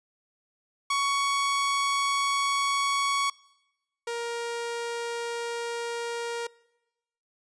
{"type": "tone pair in turn", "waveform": "sawtooth", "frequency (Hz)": [1117, 469.6], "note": ["C#6", "A#4"], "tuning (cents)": [13, 13], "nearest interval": "octave + minor third", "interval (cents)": 1500, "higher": "first", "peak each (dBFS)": [-20, -26], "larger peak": "first", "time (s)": [[0.9, 3.3], [4.07, 6.47]], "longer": "neither", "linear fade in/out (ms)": 5, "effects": ["noise-tail reverb RT60 1.0 s tail -24 dB re dry", "resampled to 22050 Hz"]}